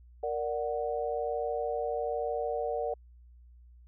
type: chord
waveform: sine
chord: Bb augmented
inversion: none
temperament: equal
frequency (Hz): 466.2 / 587.3 / 740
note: Bb4 / D5 / F#5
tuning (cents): 0 / 0 / 0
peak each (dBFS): -33 / -34 / -35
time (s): 0.23-2.94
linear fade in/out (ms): 5
effects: added 60 Hz sine -52 dBFS peak until 3.87 s